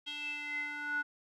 square tone with band-pass filter sweep, 293.7 Hz, D4, in tune, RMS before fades -38 dBFS, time 0.06-1.03 s, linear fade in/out 20 ms, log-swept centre 3200 to 1400 Hz, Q 9, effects none

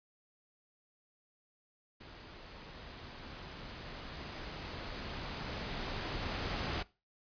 pink noise with level ramp, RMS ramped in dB -52 to -36 dBFS, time 2-6.83 s, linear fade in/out 10 ms, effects noise-tail reverb RT60 0.3 s tail -21 dB re dry + resampled to 11025 Hz

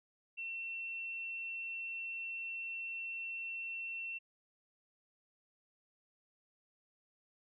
sine tone, 2704 Hz, E7, 43 cents sharp, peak -39 dBFS, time 0.37-4.19 s, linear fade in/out 20 ms, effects none

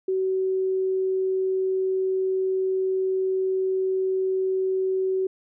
sine tone, 378 Hz, F#4, 37 cents sharp, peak -21 dBFS, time 0.08-5.27 s, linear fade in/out 5 ms, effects none

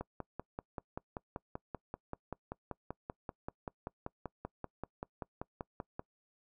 click train, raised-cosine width 1 ms, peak -25 dBFS, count 32, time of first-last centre 0.01-5.995 s, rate 5.18 Hz, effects noise-tail reverb RT60 0.1 s tail -24 dB re dry

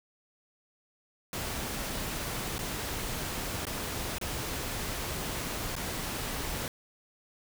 pink noise with dropouts, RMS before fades -35 dBFS, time 1.33-6.68 s, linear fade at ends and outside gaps 1 ms, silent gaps 2.582-2.59 / 3.653-3.668 / 4.184-4.213 / 5.754-5.764 s, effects none

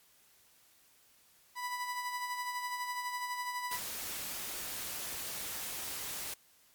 30% pulse tone with tremolo, 987.8 Hz, B5, in tune, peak -31 dBFS, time 1.55-3.8 s, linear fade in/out 50 ms, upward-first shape sine, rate 12 Hz, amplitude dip 45%
white noise, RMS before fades -40 dBFS, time 3.71-6.34 s, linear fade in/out 5 ms
effects white hiss -65 dBFS RMS until 6.74 s + MP3 96 kbps

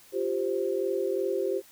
sine chord, F suspended second, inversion none, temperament equal, 349.2 / 392 / 523.3 Hz, F4 / G4 / C5, 0 / 0 / 0 cents, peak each -32 / -28 / -31 dBFS, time 0.12-1.62 s, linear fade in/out 50 ms, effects white hiss -55 dBFS RMS until 1.71 s

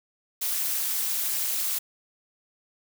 blue noise with amplitude modulation, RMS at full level -24 dBFS, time 0.41-1.79 s, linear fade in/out 10 ms, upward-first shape sine, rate 274 Hz, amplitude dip 80%, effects none

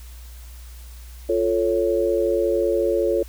sine chord, F augmented, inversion none, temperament equal, 349.2 / 440 / 554.4 Hz, F4 / A4 / C#5, 0 / 0 / 0 cents, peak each -22 dBFS, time 1.29-3.23 s, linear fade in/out 5 ms, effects added 60 Hz sine -37 dBFS peak until 3.28 s + white hiss -49 dBFS RMS until 3.28 s

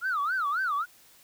sine tone with vibrato, 1325 Hz, E6, 9 cents sharp, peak -24 dBFS, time 0.01-0.86 s, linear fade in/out 50 ms, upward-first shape sine, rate 3.7 Hz, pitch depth 280 cents each way, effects tanh soft clip ceiling -22 dBFS + white hiss -57 dBFS RMS until 1.23 s

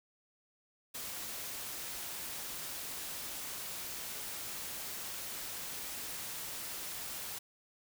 white noise, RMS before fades -42 dBFS, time 0.94-7.39 s, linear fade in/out 10 ms, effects none

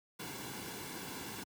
pink noise with comb filter, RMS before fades -44 dBFS, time 0.19-1.44 s, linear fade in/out 10 ms, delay 1.6 ms, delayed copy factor -0.6, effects high-pass 100 Hz 12 dB/octave

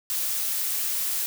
blue noise, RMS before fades -27 dBFS, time 0.1-1.26 s, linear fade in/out 0 ms, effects none

